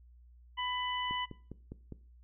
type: harmonic tone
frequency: 996 Hz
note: B5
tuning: 14 cents sharp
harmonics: 1 / 2 / 3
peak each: -36 / -40 / -38 dBFS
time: 0.57-1.26 s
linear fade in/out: 20 ms
type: click train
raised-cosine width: 3 ms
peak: -30 dBFS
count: 5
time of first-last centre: 1.11-1.923 s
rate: 4.92 Hz
effects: noise-tail reverb RT60 0.4 s tail -18 dB re dry + added 60 Hz sine -55 dBFS peak until 2.23 s